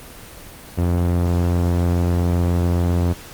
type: tone with low-pass filter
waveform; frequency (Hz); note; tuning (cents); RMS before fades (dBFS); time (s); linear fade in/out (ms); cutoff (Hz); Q
sawtooth; 87.31; F2; 0; -18; 0.77-3.14; 20; 950; 0.52
effects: pink hiss -39 dBFS RMS until 3.33 s + Opus 24 kbps